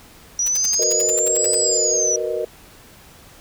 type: exponential two-way sweep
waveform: sine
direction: up then down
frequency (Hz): 5800 to 8050 to 5800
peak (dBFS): -17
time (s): 0.39-2.16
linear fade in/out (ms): 2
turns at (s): 1.56
type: noise bursts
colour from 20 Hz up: white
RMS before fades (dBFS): -30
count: 13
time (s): 0.46-1.551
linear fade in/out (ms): 5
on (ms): 23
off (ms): 66
type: tone with tremolo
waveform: sine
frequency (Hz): 4947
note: D#8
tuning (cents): -11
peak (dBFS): -24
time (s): 0.55-2.09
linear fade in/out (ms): 0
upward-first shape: sine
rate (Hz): 1.1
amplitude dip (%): 100
type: chord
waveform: sine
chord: B major seventh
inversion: second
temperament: just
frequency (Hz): 370.4 / 463 / 493.9 / 617.4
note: F#4 / A#4 / B4 / D#5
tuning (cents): +2 / -12 / 0 / -14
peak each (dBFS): -28 / -24 / -28 / -26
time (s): 0.79-2.45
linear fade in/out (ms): 5
effects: pink hiss -46 dBFS RMS until 3.4 s